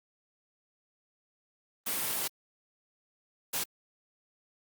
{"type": "noise bursts at uneven times", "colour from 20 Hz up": "white", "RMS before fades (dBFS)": -32, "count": 2, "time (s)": [[1.86, 2.28], [3.53, 3.64]], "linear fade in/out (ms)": 10, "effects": ["high-pass 100 Hz 12 dB/octave", "Opus 32 kbps"]}